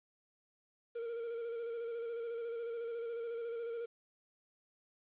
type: tone with vibrato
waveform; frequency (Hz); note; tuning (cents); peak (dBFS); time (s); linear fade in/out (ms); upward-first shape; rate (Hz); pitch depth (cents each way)
triangle; 465.2; A#4; -4; -36; 0.95-3.86; 10; square; 14; 28
effects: resampled to 8000 Hz + 11-bit